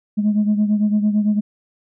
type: beating tone pair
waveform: sine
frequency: 208.4 / 217.3 Hz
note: G#3 / A3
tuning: +6 / -21 cents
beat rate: 8.9 Hz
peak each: -14 / -20 dBFS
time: 0.17-1.41 s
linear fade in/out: 20 ms
effects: tanh soft clip ceiling -10 dBFS